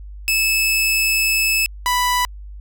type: tone pair in turn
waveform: sawtooth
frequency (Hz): 2610 / 989.3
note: E7 / B5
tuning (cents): -18 / +3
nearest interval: octave + perfect fourth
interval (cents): 1679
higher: first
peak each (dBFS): -12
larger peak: neither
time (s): 0.28-1.66 / 1.86-2.25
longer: first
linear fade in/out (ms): 0
effects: added 50 Hz sine -32 dBFS peak until 2.6 s